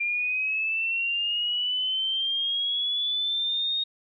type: linear sweep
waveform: sine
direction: up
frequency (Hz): 2388 to 3729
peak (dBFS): -24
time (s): 0-3.84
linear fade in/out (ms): 10
effects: none